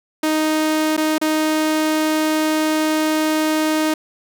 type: tone with dropouts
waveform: sawtooth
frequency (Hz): 311.1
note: D#4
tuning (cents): 0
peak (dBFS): -12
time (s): 0.23-3.94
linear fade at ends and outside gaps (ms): 5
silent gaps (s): 0.967-0.976 / 1.182-1.214
effects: none

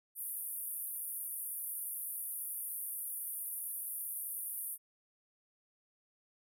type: band-pass noise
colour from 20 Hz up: white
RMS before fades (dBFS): -41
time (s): 0.15-4.78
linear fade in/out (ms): 50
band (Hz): 9400 to 15000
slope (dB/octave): 96
effects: none

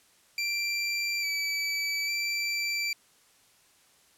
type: tone with pitch steps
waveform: 25% pulse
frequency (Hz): 2358 / 2302 / 2341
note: D7 / D7 / D7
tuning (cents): +6 / -35 / -6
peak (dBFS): -24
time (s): 0.38-2.93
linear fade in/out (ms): 2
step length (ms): 850
effects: white hiss -62 dBFS RMS until 4.17 s + low-pass 11000 Hz 12 dB/octave

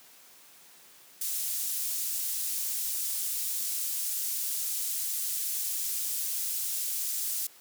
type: high-pass noise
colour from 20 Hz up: pink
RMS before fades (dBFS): -32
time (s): 1.21-7.47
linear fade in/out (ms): 5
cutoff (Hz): 8200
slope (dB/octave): 12
effects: white hiss -55 dBFS RMS until 7.6 s + high-pass 150 Hz 12 dB/octave

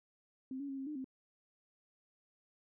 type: tone with pitch steps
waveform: sine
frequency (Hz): 262 / 281.6 / 271.5 / 268.1 / 301.7 / 262.6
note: C4 / C#4 / C#4 / C4 / D4 / C4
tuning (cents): +2 / +27 / -36 / +42 / +47 / +6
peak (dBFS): -39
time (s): 0.51-1.044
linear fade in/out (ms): 2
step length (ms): 89
effects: none

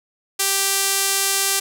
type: tone with band-pass filter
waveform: sawtooth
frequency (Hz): 392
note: G4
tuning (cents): 0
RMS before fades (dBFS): -20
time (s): 0.39-1.6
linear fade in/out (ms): 10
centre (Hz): 9600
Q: 0.83
effects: none

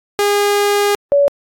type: tone pair in turn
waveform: sawtooth / sine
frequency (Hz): 408.4 / 568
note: G#4 / C#5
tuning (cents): -29 / +42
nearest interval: tritone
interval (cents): 571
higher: second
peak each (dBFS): -8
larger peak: neither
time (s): 0.19-0.95 / 1.12-1.28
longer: first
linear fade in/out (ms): 0
effects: AAC 64 kbps

